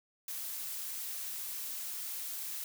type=noise; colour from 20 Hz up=blue; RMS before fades=-40 dBFS; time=0.28-2.64 s; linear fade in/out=2 ms; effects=none